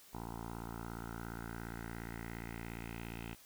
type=tone with low-pass filter sweep; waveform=10% pulse; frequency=57.2 Hz; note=A#1; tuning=32 cents flat; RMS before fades=-45 dBFS; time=0.13-3.35 s; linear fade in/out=10 ms; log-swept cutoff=1000 to 2800 Hz; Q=3.2; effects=white hiss -60 dBFS RMS until 3.45 s